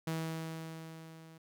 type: tone with level ramp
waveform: sawtooth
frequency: 161.7 Hz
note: E3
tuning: 33 cents flat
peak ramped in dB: -29 to -49 dBFS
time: 0.07-1.38 s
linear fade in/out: 5 ms
effects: none